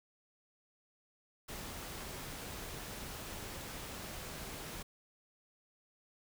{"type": "noise", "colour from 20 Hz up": "pink", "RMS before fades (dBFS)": -45, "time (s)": [1.48, 4.83], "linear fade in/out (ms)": 10, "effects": []}